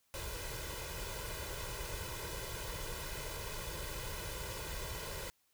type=noise with comb filter; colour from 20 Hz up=pink; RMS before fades=-42 dBFS; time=0.14-5.3 s; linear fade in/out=0 ms; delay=2 ms; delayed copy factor=+0.8; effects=white hiss -75 dBFS RMS until 5.53 s